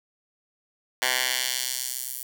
10% pulse tone with high-pass filter sweep, 127.6 Hz, C3, 43 cents flat, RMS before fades -28 dBFS, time 1.02-2.23 s, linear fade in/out 2 ms, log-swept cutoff 1400 to 12000 Hz, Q 0.8, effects none

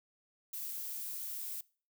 violet noise, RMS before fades -41 dBFS, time 0.53-1.61 s, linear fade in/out 5 ms, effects noise-tail reverb RT60 0.4 s tail -23 dB re dry

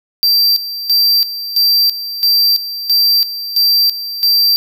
square tone with tremolo, 4699 Hz, D8, in tune, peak -9 dBFS, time 0.23-4.56 s, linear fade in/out 0 ms, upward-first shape square, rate 1.5 Hz, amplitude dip 75%, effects none

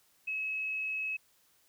sine tone, 2573 Hz, E7, 43 cents flat, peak -32 dBFS, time 0.27-1.17 s, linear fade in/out 10 ms, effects white hiss -68 dBFS RMS until 1.68 s

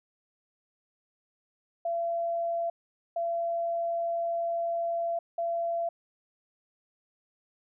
sine tone bursts at uneven times, 678 Hz, E5, 49 cents sharp, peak -27 dBFS, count 3, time 1.85-2.7 / 3.16-5.19 / 5.38-5.89 s, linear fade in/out 5 ms, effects none

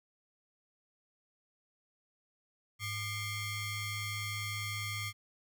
sawtooth ring-modulated tone, 1105 Hz, C#6, 6 cents flat, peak -29 dBFS, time 2.79-5.13 s, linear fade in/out 50 ms, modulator 1000 Hz, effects none

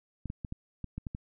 clicks, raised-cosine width 5 ms, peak -24 dBFS, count 8, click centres 0.257 / 0.301 / 0.448 / 0.524 / 0.843 / 0.98 / 1.068 / 1.149 s, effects none

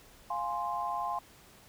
sine chord, F minor, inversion none, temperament equal, 698.5 / 830.6 / 1046.5 Hz, F5 / Ab5 / C6, 0 / 0 / 0 cents, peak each -37 / -36 / -34 dBFS, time 0.3-1.19 s, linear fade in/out 5 ms, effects pink hiss -57 dBFS RMS until 1.68 s

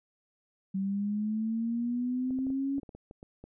sine linear sweep, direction up, 190.9 to 279.1 Hz, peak -28 dBFS, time 0.74-2.8 s, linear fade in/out 10 ms
clicks, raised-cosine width 2 ms, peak -33 dBFS, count 11, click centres 2.307 / 2.388 / 2.468 / 2.503 / 2.782 / 2.832 / 2.892 / 2.95 / 3.111 / 3.229 / 3.44 s
effects none

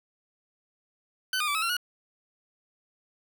20% pulse tone with pitch steps, 1515 / 1221 / 1159 / 1288 / 1366 / 1451 Hz, F#6 / D#6 / D6 / E6 / F6 / F#6, +40 / -33 / -23 / -41 / -39 / -34 cents, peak -21 dBFS, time 1.33-1.768 s, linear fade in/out 2 ms, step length 73 ms, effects 8-bit

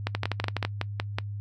two click trains, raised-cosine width 0.3 ms, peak -11 / -11 dBFS, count 7 / 7, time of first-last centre 0.15-0.65 / 0.07-1.185 s, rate 12 / 5.38 Hz, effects noise-tail reverb RT60 0.1 s tail -22 dB re dry + added 102 Hz sine -32 dBFS peak until 1.4 s

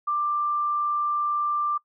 sine tone, 1183 Hz, D6, 12 cents sharp, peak -22 dBFS, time 0.07-1.78 s, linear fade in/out 10 ms, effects noise-tail reverb RT60 0.1 s tail -23 dB re dry

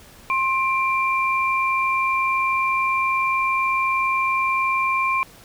sine tone pair together, 1058.1 / 2363 Hz, C6 / D7, +19 / +10 cents, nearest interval octave + major second, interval 1391 cents, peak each -20 / -22 dBFS, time 0.3-5.23 s, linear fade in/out 0 ms, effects pink hiss -47 dBFS RMS until 5.44 s

